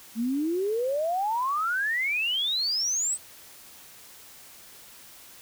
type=exponential sweep; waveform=sine; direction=up; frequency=218.7 to 8372 Hz; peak=-24 dBFS; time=0.15-3.18 s; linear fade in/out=50 ms; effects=white hiss -49 dBFS RMS until 5.41 s